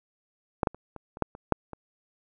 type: clicks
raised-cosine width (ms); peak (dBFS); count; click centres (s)
1; -9 / -9 / -30 / -26 / -27 / -9 / -28 / -6 / -24; 9; 0.632 / 0.672 / 0.746 / 0.963 / 1.171 / 1.223 / 1.351 / 1.523 / 1.733
effects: none